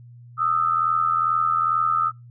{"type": "tone pair together", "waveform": "sine", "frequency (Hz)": [1236.2, 1318.5], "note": ["D#6", "E6"], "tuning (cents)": [-12, 0], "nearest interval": "minor second", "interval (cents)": 112, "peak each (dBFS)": -21, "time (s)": [0.37, 2.12], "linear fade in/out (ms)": 50, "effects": ["noise-tail reverb RT60 0.2 s tail -25 dB re dry", "added 120 Hz sine -42 dBFS peak until 2.3 s"]}